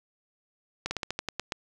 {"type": "slowing click train", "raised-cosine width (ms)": 0.2, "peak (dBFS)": -13, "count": 9, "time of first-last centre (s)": [0.86, 1.522], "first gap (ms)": 50, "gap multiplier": 1.14, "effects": []}